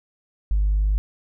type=tone with tanh clipping; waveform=triangle; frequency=50.7 Hz; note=G#1; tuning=41 cents flat; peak=-17 dBFS; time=0.51-0.98 s; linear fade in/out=0 ms; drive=5 dB; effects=none